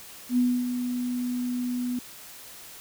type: tone with ADSR envelope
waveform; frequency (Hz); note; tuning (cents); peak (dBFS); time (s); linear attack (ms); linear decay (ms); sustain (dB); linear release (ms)
sine; 246.9; B3; 0; -18; 0.29-1.99; 84; 270; -8; 3
effects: white hiss -45 dBFS RMS until 2.8 s